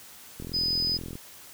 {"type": "click train", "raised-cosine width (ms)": 3, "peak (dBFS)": -25, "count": 33, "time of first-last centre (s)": [0.4, 1.155], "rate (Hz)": 42.4}
{"type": "tone", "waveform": "sine", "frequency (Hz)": 5000, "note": "D#8", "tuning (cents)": 8, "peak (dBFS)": -24, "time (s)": [0.53, 0.98], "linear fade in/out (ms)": 20}
{"effects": ["white hiss -48 dBFS RMS until 1.53 s"]}